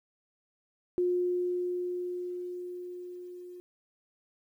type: tone with level ramp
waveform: sine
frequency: 357.6 Hz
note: F4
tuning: 41 cents sharp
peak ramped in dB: -24 to -43 dBFS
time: 0.98-3.6 s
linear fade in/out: 0 ms
effects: 11-bit